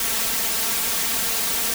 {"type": "noise with comb filter", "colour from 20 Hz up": "white", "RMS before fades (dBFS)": -23, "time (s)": [0, 1.74], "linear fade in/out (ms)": 2, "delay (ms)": 4.4, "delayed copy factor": 1, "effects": []}